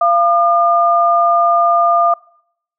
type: tone pair together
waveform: sine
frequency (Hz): 688 / 1207.6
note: F5 / D6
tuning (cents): -26 / +48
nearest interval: minor seventh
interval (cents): 974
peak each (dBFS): -12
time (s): 0.01-2.14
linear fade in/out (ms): 5
effects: noise-tail reverb RT60 0.7 s tail -24 dB re dry